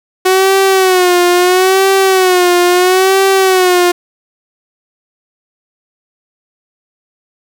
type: tone with vibrato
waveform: sawtooth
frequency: 370 Hz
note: F#4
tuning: in tune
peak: -3 dBFS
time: 0.25-3.92 s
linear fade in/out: 10 ms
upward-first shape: sine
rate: 0.75 Hz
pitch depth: 80 cents each way
effects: 7-bit